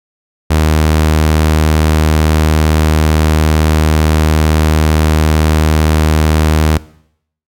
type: tone with vibrato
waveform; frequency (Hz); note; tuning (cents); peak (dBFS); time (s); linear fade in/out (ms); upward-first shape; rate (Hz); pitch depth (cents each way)
sawtooth; 77.78; D#2; 0; -4; 0.5-6.78; 10; sine; 19; 8
effects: noise-tail reverb RT60 0.7 s tail -20 dB re dry